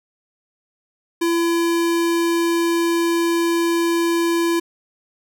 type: tone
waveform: square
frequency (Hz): 337.5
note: E4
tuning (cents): +41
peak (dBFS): -17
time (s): 1.21-4.6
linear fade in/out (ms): 10
effects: none